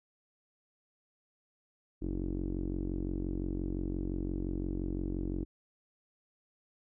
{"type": "tone with low-pass filter", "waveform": "sawtooth", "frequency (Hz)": 45.78, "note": "F#1", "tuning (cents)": -18, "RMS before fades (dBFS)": -35, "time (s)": [2.01, 5.45], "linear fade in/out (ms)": 20, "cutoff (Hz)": 320, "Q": 5.2, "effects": []}